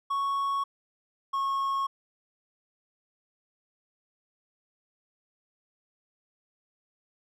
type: tone pair in turn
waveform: triangle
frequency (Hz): 1108.7 / 1093.4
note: C#6 / C#6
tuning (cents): 0 / -24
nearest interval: unison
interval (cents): 24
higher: first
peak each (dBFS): -24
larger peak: neither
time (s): 0.1-0.64 / 1.33-1.87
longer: neither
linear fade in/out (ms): 10
effects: none